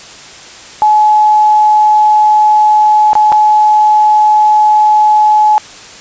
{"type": "tone with dropouts", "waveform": "sine", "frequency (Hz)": 851, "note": "G#5", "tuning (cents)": 42, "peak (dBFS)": -4, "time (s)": [0.82, 5.58], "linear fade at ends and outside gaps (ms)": 0, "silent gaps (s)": [[3.132, 3.153], [3.32, 3.325]], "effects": ["white hiss -32 dBFS RMS until 6 s", "resampled to 16000 Hz"]}